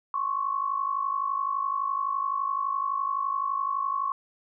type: tone pair together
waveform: sine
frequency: 1065.2 / 1117 Hz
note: C6 / C#6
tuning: +31 / +13 cents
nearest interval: minor second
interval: 82 cents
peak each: -30 / -27 dBFS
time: 0.14-4.12 s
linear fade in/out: 2 ms
effects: none

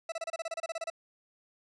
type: tone bursts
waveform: 40% pulse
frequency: 659.3 Hz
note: E5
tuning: in tune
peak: -32 dBFS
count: 14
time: 0.09-0.901 s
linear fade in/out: 5 ms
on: 31 ms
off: 29 ms
effects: resampled to 22050 Hz

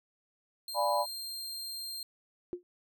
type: tone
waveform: sawtooth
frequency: 4186 Hz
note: C8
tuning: in tune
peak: -35 dBFS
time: 0.68-2.03 s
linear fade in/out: 2 ms
type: chord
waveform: sine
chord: D diminished seventh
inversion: none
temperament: equal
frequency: 587.3 / 698.5 / 830.6 / 987.8 Hz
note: D5 / F5 / Ab5 / Cb6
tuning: 0 / 0 / 0 / 0 cents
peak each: -31 / -35 / -33 / -30 dBFS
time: 0.74-1.06 s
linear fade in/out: 50 ms
type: tone with exponential decay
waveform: sine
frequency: 355.1 Hz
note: F4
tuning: 29 cents sharp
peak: -29 dBFS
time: 2.53-2.63 s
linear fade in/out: 0 ms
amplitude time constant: 21 ms
effects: none

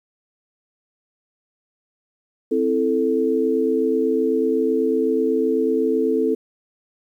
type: chord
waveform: sine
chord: A minor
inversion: first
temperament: equal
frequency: 261.6 / 329.6 / 440 Hz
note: C4 / E4 / A4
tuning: 0 / 0 / 0 cents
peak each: -22 / -23 / -19 dBFS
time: 2.51-6.35 s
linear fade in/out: 10 ms
effects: 9-bit

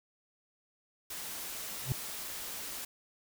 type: band-stop noise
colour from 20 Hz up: white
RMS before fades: -41 dBFS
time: 1.1-2.85 s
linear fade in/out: 5 ms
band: 100 to 140 Hz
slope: 96 dB/octave
type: tone with exponential growth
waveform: triangle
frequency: 129.6 Hz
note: C3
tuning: 16 cents flat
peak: -22 dBFS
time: 1.82-1.92 s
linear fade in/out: 0 ms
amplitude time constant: 21 ms
effects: none

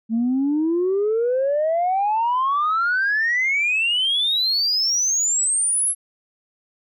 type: exponential sweep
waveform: sine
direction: up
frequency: 220 to 11170 Hz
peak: -16 dBFS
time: 0.09-5.95 s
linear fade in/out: 50 ms
effects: tanh soft clip ceiling -14 dBFS

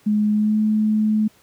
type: tone with pitch glide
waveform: sine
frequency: 210.6 to 214.8 Hz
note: G#3 to A3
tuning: +24 to -41 cents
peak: -15 dBFS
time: 0.06-1.28 s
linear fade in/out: 10 ms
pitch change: +35 cents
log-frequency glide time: 0.32-0.58 s
effects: pink hiss -55 dBFS RMS until 1.42 s + high-pass 100 Hz 12 dB/octave

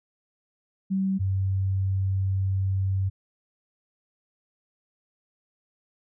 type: tone pair in turn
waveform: sine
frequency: 192 / 96 Hz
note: G3 / G2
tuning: -36 / -36 cents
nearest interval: octave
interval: 1200 cents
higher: first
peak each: -22 dBFS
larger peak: neither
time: 0.9-1.19 / 1.19-3.1 s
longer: second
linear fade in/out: 20 ms
effects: none

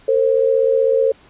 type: tone pair together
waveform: sine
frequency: 455.2 / 531.2 Hz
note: A#4 / C5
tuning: -41 / +26 cents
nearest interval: minor third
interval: 267 cents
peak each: -15 dBFS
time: 0.08-1.12 s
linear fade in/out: 5 ms
effects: pink hiss -49 dBFS RMS until 1.29 s + resampled to 8000 Hz

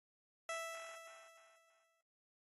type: tone with exponential decay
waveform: 15% pulse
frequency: 659.3 Hz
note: E5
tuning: in tune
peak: -33 dBFS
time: 0.49-2.01 s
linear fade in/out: 2 ms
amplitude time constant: 330 ms
effects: AAC 32 kbps

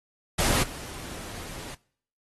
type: noise with level steps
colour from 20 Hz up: pink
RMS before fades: -24 / -40 dBFS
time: 0.38-1.75 s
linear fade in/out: 10 ms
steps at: 0.62 s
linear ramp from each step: 20 ms
effects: noise-tail reverb RT60 0.6 s tail -24 dB re dry + AAC 32 kbps

